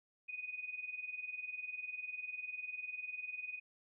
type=tone with tremolo; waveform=sine; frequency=2489 Hz; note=D#7; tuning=in tune; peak=-38 dBFS; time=0.28-3.6 s; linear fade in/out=20 ms; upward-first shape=sine; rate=20 Hz; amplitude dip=75%; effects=none

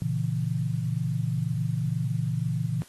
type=chord; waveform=sine; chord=A# diminished; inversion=none; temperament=equal; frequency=116.54 / 138.59 / 164.81 Hz; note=A#2 / C#3 / E3; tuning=0 / 0 / 0 cents; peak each=-29 dBFS; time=0.02-2.82 s; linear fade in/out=0 ms; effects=white hiss -54 dBFS RMS until 2.88 s + AAC 32 kbps

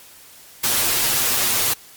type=noise with comb filter; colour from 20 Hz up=white; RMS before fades=-19 dBFS; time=0.63-1.74 s; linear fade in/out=10 ms; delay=8.5 ms; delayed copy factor=+0.85; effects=white hiss -45 dBFS RMS until 1.96 s + MP3 96 kbps

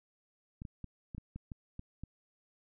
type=clicks; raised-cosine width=5 ms; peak=-30 dBFS; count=9; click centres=0.619 / 0.652 / 0.843 / 1.148 / 1.181 / 1.36 / 1.518 / 1.794 / 2.036 s; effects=none

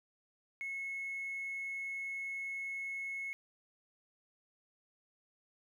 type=tone with hard clipping; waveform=sine; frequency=2185 Hz; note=C#7; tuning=26 cents flat; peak=-38 dBFS; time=0.61-3.33 s; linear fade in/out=0 ms; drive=1 dB; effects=none

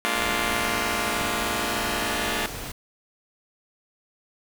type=chord; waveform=5% pulse; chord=Bb dominant seventh; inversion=third; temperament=just; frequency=209.8 / 233.1 / 291.4 / 349.6 Hz; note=Ab3 / Bb3 / D4 / F4; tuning=+18 / 0 / -13 / +2 cents; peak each=-19 dBFS; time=0.05-2.46 s; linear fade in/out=0 ms
type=noise; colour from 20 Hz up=pink; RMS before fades=-35 dBFS; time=0.15-2.72 s; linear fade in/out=5 ms
type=clicks; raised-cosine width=5 ms; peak=-29 / -24 dBFS; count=2; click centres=0.901 / 1.214 s
effects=none

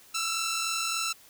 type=tone pair together; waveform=10% pulse; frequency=1322.5 / 1366 Hz; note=E6 / F6; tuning=+5 / -39 cents; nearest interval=minor second; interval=56 cents; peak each=-21 / -26 dBFS; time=0.14-1.13 s; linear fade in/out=10 ms; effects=white hiss -55 dBFS RMS until 1.29 s

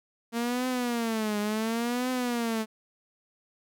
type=tone with vibrato; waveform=sawtooth; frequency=230 Hz; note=A#3; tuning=23 cents flat; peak=-23 dBFS; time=0.32-2.66 s; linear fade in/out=50 ms; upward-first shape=triangle; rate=0.7 Hz; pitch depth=190 cents each way; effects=none

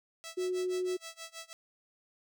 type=tone with tremolo; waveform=5% pulse; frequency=657 Hz; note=E5; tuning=6 cents flat; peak=-30 dBFS; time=0.24-1.53 s; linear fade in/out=0 ms; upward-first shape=sine; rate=6.3 Hz; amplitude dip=95%
type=tone; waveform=sine; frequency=366 Hz; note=F#4; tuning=19 cents flat; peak=-30 dBFS; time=0.37-0.97 s; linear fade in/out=10 ms
effects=none

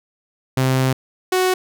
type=tone pair in turn; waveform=sawtooth; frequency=130.81 / 370 Hz; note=C3 / F#4; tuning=0 / 0 cents; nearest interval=octave + tritone; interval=1800 cents; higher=second; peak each=-11 dBFS; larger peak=neither; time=0.57-0.93 / 1.32-1.54 s; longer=first; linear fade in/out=5 ms; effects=none

